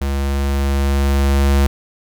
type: tone with level ramp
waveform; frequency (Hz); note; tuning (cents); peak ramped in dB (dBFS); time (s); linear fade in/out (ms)
square; 69.3; C#2; 0; -18 to -11; 0.01-1.67; 5
effects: none